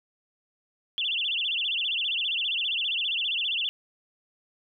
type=tone with vibrato; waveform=sine; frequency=3079 Hz; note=G7; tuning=32 cents flat; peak=-25 dBFS; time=0.98-3.69 s; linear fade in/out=0 ms; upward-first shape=sine; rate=15 Hz; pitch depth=240 cents each way; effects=none